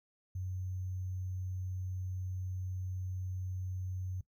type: tone with sample-and-hold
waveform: sine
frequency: 92.4 Hz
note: F#2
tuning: 2 cents flat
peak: -36 dBFS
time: 0.35-4.21 s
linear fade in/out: 5 ms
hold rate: 6300 Hz
effects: noise-tail reverb RT60 0.1 s tail -18 dB re dry